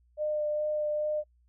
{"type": "tone with vibrato", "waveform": "sine", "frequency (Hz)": 603, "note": "D5", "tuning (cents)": 46, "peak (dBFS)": -27, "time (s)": [0.17, 1.24], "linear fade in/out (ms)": 50, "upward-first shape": "sine", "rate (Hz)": 2.4, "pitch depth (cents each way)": 11, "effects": ["noise-tail reverb RT60 0.1 s tail -26 dB re dry", "added 60 Hz sine -62 dBFS peak until 1.48 s"]}